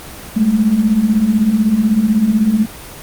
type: beating tone pair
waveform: sine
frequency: 203.1 / 219.1 Hz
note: G#3 / A3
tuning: -38 / -7 cents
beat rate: 16 Hz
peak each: -16 / -11 dBFS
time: 0.36-2.66 s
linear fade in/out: 10 ms
effects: pink hiss -32 dBFS RMS until 3.02 s + Opus 24 kbps